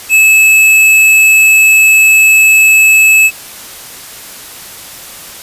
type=tone with hard clipping; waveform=sine; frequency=2600 Hz; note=E7; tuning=24 cents flat; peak=-4 dBFS; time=0.09-3.31 s; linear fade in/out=50 ms; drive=15 dB; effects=white hiss -29 dBFS RMS until 5.42 s + resampled to 32000 Hz